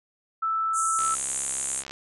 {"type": "tone", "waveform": "sine", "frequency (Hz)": 1319, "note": "E6", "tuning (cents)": 1, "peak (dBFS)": -23, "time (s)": [0.42, 1.15], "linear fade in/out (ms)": 10}
{"type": "band-pass noise", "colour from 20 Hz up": "white", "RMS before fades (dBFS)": -30, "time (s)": [0.73, 1.84], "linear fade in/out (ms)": 50, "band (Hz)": [6500, 9900], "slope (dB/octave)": 96}
{"type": "click train", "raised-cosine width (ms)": 0.2, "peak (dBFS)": -20, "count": 63, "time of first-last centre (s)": [0.99, 1.91], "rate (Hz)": 67.4}
{"effects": []}